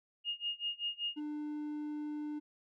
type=tone with tremolo; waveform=sine; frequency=2846 Hz; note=F7; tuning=32 cents sharp; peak=-32 dBFS; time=0.24-1.2 s; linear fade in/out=50 ms; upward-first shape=sine; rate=5.2 Hz; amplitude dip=95%
type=tone; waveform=triangle; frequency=299 Hz; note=D4; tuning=31 cents sharp; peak=-35 dBFS; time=1.16-2.4 s; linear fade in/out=20 ms
effects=none